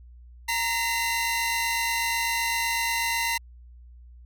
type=tone cluster; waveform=sawtooth; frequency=929 / 2036 / 2739 Hz; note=A#5 / C7 / F7; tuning=-6 / -48 / -34 cents; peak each=-24 / -24 / -30 dBFS; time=0.48-3.38 s; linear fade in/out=10 ms; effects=added 60 Hz sine -45 dBFS peak until 4.25 s